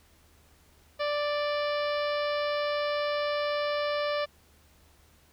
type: harmonic tone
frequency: 587.3 Hz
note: D5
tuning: in tune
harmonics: 1 / 2 / 3 / 4 / 5 / 6 / 7 / 8 / 9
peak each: -28 / -34 / -38 / -40 / -42 / -44 / -45 / -46 / -47 dBFS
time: 0.99-4.26 s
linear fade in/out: 20 ms
effects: added 76 Hz sine -62 dBFS peak until 5.32 s + pink hiss -62 dBFS RMS until 5.32 s